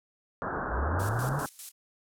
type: low-pass noise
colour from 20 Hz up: white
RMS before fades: -33 dBFS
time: 0.42-1.46 s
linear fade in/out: 0 ms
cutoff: 1600 Hz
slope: 96 dB/octave
type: linear sweep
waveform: sine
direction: up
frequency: 53 to 150.4 Hz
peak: -28 dBFS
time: 0.69-1.42 s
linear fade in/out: 50 ms
type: noise with tremolo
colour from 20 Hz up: violet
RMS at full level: -35 dBFS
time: 0.99-1.72 s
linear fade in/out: 10 ms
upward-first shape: square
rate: 5 Hz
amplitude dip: 75%
effects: low-pass 10000 Hz 12 dB/octave